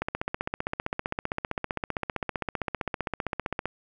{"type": "click train", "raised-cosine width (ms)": 0.5, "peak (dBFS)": -13, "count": 57, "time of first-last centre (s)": [0.02, 3.656], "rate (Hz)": 15.4, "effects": []}